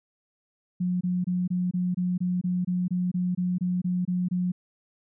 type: tone bursts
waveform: sine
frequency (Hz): 180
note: F#3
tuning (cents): -47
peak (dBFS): -23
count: 16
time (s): 0.8-4.52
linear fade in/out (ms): 10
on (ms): 210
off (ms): 24
effects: none